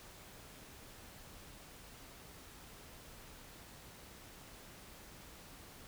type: silence
effects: pink hiss -55 dBFS RMS until 5.87 s